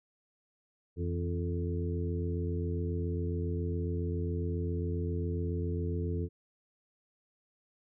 harmonic tone with a mistuned harmonic, 87.31 Hz, F2, in tune, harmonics 1 / 2 / 3 / 4 / 5, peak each -32 / -38 / -41 / -41 / -40 dBFS, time 0.96-6.29 s, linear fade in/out 50 ms, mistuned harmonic 2, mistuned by -87 cents, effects none

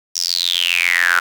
sawtooth tone with high-pass filter sweep, 87.31 Hz, F2, in tune, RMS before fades -17 dBFS, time 0.15-1.2 s, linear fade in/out 10 ms, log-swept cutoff 5700 to 1400 Hz, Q 9.7, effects none

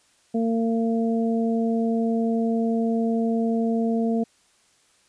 harmonic tone, 227.8 Hz, A#3, 40 cents flat, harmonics 1 / 2 / 3, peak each -21 / -27 / -31 dBFS, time 0.34-4.24 s, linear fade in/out 10 ms, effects white hiss -61 dBFS RMS until 5.08 s + resampled to 22050 Hz

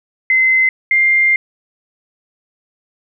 sine tone pair in turn, 2058 / 2100 Hz, C7 / C7, -29 / +6 cents, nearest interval unison, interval 35 cents, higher second, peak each -9 dBFS, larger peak neither, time 0.3-0.69 / 0.91-1.36 s, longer second, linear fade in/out 2 ms, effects none

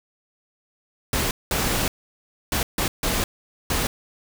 pink noise bursts at uneven times, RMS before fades -23 dBFS, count 6, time 1.13-1.31 / 1.51-1.88 / 2.52-2.63 / 2.78-2.88 / 3.03-3.24 / 3.7-3.87 s, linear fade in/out 2 ms, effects none

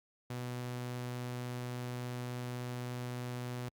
sawtooth tone, 123.47 Hz, B2, in tune, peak -34 dBFS, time 0.3-3.69 s, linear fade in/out 5 ms, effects Opus 48 kbps

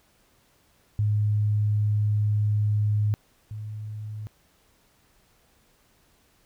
sine tone pair in turn, 105 / 106.84 Hz, G#2 / G#2, +19 / +50 cents, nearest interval unison, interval 31 cents, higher second, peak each -20 / -32 dBFS, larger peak first, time 0.99-3.14 / 3.51-4.27 s, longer first, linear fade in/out 0 ms, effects pink hiss -63 dBFS RMS until 6.45 s

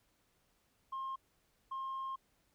sine tone bursts at uneven times, 1066 Hz, C6, 32 cents sharp, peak -36 dBFS, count 2, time 0.92-1.16 / 1.71-2.16 s, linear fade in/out 10 ms, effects tanh soft clip ceiling -36 dBFS + pink hiss -75 dBFS RMS until 2.54 s

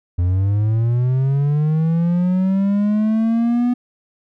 triangle linear sweep, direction up, 86 to 246.9 Hz, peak -12 dBFS, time 0.18-3.74 s, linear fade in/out 10 ms, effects none

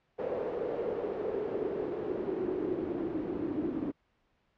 pink noise with band-pass filter sweep, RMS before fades -34 dBFS, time 0.18-3.92 s, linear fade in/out 20 ms, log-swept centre 500 to 300 Hz, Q 5.5, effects pink hiss -73 dBFS RMS until 4.57 s + low-pass 3000 Hz 12 dB/octave

